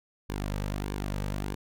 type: tone with flanger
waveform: sawtooth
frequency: 49.9 Hz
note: G1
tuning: 32 cents sharp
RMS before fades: -33 dBFS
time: 0.29-1.55 s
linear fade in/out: 10 ms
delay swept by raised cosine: 1.5 to 2.9 ms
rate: 1.6 Hz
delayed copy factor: -0.55
effects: none